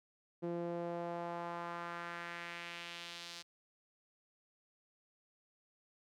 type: tone with band-pass filter sweep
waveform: sawtooth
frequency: 171.6 Hz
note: F3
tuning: 30 cents flat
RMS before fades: -43 dBFS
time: 0.42-3.43 s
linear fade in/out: 20 ms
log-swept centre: 380 to 4600 Hz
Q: 1.7
effects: none